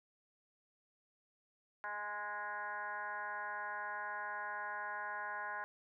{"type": "tone with frequency modulation", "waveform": "sine", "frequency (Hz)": 1244.5, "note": "D#6", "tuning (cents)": 0, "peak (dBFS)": -39, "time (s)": [1.84, 5.64], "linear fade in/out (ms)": 0, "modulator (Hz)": 207, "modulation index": 2.5, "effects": []}